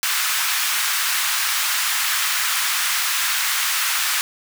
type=high-pass noise; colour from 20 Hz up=pink; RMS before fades=-21 dBFS; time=0.03-4.21 s; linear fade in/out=0 ms; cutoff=1200 Hz; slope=24 dB/octave; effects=none